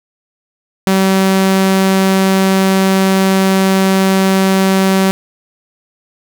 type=tone; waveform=sawtooth; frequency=191.4 Hz; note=G3; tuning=41 cents flat; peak=-5 dBFS; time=0.87-5.11 s; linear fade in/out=0 ms; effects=none